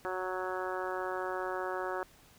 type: harmonic tone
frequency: 185 Hz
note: F#3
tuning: in tune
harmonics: 2 / 3 / 4 / 5 / 6 / 7 / 8 / 9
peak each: -38 / -40 / -41 / -42 / -43 / -43 / -44 / -45 dBFS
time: 0.05-2.03 s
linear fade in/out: 0 ms
effects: pink hiss -60 dBFS RMS until 2.38 s